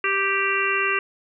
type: harmonic tone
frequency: 392 Hz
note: G4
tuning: in tune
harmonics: 1 / 3 / 4 / 5 / 6 / 7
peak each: -28 / -26 / -27 / -27 / -28 / -25 dBFS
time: 0.04-0.99 s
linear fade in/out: 2 ms
effects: none